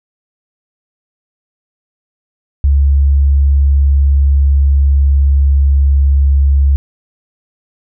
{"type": "tone with pitch glide", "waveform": "sine", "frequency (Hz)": [69.8, 69.36], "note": ["C#2", "C#2"], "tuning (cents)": [13, 2], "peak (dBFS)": -6, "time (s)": [2.64, 6.76], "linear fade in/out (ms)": 0, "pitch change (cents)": -11, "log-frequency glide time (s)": [3.15, 5.99], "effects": []}